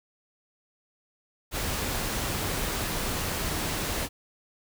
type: noise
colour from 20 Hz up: pink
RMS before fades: -30 dBFS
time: 1.51-4.09 s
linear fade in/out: 50 ms
effects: none